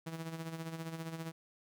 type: tone with tremolo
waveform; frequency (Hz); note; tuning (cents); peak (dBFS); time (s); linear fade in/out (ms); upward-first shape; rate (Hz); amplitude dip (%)
sawtooth; 163.2; E3; -17; -34; 0.06-1.32; 10; sine; 15; 60
effects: none